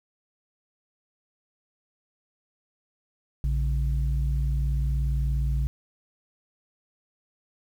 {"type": "tone pair together", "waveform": "sine", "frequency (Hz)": [58.65, 139.1], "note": ["A#1", "C#3"], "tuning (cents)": [11, 6], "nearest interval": "octave + minor third", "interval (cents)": 1495, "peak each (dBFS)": [-22, -28], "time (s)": [3.44, 5.67], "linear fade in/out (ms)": 0, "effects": ["tanh soft clip ceiling -17 dBFS", "9-bit"]}